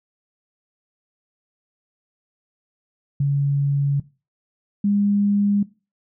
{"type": "tone pair in turn", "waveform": "sine", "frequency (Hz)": [141, 203], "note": ["C#3", "G#3"], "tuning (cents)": [30, -39], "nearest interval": "tritone", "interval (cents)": 631, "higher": "second", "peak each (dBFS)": -16, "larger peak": "neither", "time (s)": [[3.2, 4], [4.84, 5.63]], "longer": "first", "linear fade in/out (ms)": 5, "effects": ["noise-tail reverb RT60 0.3 s tail -19 dB re dry"]}